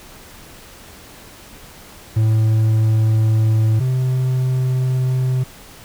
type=tone pair in turn; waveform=triangle; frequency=110 / 128.79 Hz; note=A2 / C3; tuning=0 / -27 cents; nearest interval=minor third; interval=273 cents; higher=second; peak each=-10 / -13 dBFS; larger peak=first; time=2.16-3.8 / 3.8-5.44 s; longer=neither; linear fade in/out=10 ms; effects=pink hiss -41 dBFS RMS until 5.84 s